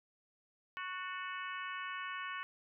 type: harmonic tone with a mistuned harmonic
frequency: 370 Hz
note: F#4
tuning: in tune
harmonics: 3 / 4 / 5 / 6 / 7 / 8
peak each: -43 / -45 / -47 / -49 / -50 / -51 dBFS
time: 0.77-2.43 s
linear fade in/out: 0 ms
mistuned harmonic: 5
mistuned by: -43 cents
effects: none